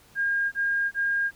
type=tone bursts; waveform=sine; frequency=1617 Hz; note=G#6; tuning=47 cents flat; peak=-22 dBFS; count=3; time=0.15-1.312 s; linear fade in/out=50 ms; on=370 ms; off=26 ms; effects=pink hiss -56 dBFS RMS until 1.35 s